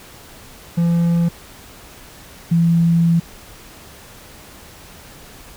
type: tone pair in turn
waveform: triangle / sine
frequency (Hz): 170 / 168.05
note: F3 / E3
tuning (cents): -46 / +34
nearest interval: unison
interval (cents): 20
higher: first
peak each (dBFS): -11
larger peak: neither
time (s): 0.77-1.29 / 2.51-3.2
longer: second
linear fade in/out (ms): 10
effects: pink hiss -41 dBFS RMS until 5.56 s